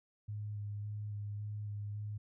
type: tone with vibrato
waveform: sine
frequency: 104 Hz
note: G#2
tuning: 3 cents sharp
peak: -38 dBFS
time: 0.28-2.18 s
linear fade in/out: 10 ms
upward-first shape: square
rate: 1.8 Hz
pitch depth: 14 cents each way
effects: none